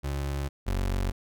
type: tone pair in turn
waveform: 30% pulse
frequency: 70 / 46.56 Hz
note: C#2 / F#1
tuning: +18 / +12 cents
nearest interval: perfect fifth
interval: 706 cents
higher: first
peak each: -26 / -23 dBFS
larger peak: second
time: 0.03-0.49 / 0.66-1.12 s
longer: neither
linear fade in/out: 20 ms
effects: none